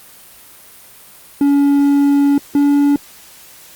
triangle tone pair in turn, 283 / 285.8 Hz, C#4 / D4, +36 / -47 cents, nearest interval unison, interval 17 cents, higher second, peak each -7 dBFS, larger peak neither, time 1.41-2.38 / 2.55-2.96 s, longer first, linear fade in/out 2 ms, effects white hiss -41 dBFS RMS until 3.75 s + Opus 32 kbps

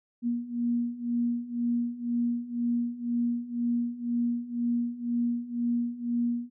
sine beating tone pair, 237.1 / 239.1 Hz, A#3 / A#3, +30 / +44 cents, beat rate 2 Hz, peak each -31 / -28 dBFS, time 0.22-6.5 s, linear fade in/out 50 ms, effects none

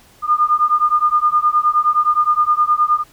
sine beating tone pair, 1210 / 1219.6 Hz, D#6 / D#6, -49 / -35 cents, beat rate 9.6 Hz, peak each -15 dBFS, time 0.22-3.04 s, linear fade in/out 50 ms, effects pink hiss -49 dBFS RMS until 3.12 s

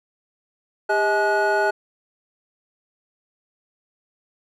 triangle tone cluster, 402.1 / 634 / 853 / 1462 Hz, G4 / D#5 / G#5 / F#6, +44 / +32 / +46 / -21 cents, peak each -21 dBFS, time 0.89-1.71 s, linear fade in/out 10 ms, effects none

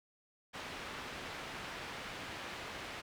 white low-pass noise, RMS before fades -45 dBFS, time 0.53-3.02 s, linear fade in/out 20 ms, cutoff 2500 Hz, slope 12 dB/octave, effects none

